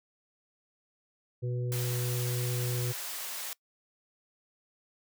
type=harmonic tone; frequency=123 Hz; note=B2; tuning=7 cents flat; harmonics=1 / 3 / 4; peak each=-30 / -40 / -42 dBFS; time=1.42-2.93 s; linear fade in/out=20 ms
type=high-pass noise; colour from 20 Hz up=white; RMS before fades=-38 dBFS; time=1.72-3.53 s; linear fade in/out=0 ms; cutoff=520 Hz; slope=12 dB/octave
effects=noise-tail reverb RT60 0.1 s tail -23 dB re dry